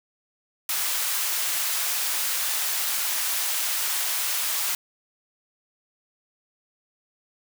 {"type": "high-pass noise", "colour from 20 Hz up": "white", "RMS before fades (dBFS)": -26, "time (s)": [0.69, 4.75], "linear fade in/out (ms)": 2, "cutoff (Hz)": 860, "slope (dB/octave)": 12, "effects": []}